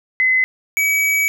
sine / square tone pair in turn, 2037 / 2277 Hz, C7 / C#7, -47 / +46 cents, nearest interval major second, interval 193 cents, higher second, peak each -12 / -15 dBFS, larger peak first, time 0.2-0.44 / 0.77-1.28 s, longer second, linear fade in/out 0 ms, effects none

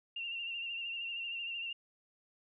sine tone with vibrato, 2761 Hz, F7, 20 cents flat, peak -37 dBFS, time 0.16-1.73 s, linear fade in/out 5 ms, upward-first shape sine, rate 13 Hz, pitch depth 43 cents each way, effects none

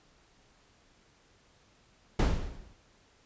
brown noise with exponential decay, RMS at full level -19 dBFS, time 2.19-2.75 s, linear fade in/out 5 ms, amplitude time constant 120 ms, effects pink hiss -64 dBFS RMS until 3.25 s + resampled to 16000 Hz

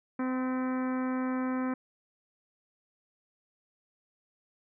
harmonic tone with a mistuned harmonic, 257 Hz, C4, 31 cents flat, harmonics 1 / 2 / 3 / 4 / 5 / 6 / 7 / 8 / 9, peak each -29 / -39 / -44 / -41 / -43 / -46 / -49 / -52 / -52 dBFS, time 0.19-1.74 s, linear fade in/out 5 ms, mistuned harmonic 8, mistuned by -39 cents, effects none

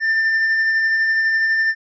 triangle tone with tremolo, 1789 Hz, A6, 28 cents sharp, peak -12 dBFS, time 0-1.75 s, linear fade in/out 50 ms, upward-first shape sine, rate 12 Hz, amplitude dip 25%, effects resampled to 16000 Hz

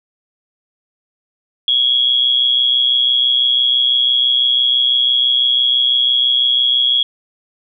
sine tone with amplitude modulation, 3322 Hz, G#7, in tune, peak -8 dBFS, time 1.68-7.03 s, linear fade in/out 2 ms, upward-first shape sine, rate 126 Hz, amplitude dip 65%, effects none

